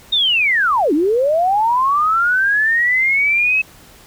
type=linear two-way sweep; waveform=sine; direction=down then up; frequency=3729 to 277.2 to 2596 Hz; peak=-12 dBFS; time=0.12-3.62 s; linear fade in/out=10 ms; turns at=0.93 s; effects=pink hiss -44 dBFS RMS until 4.06 s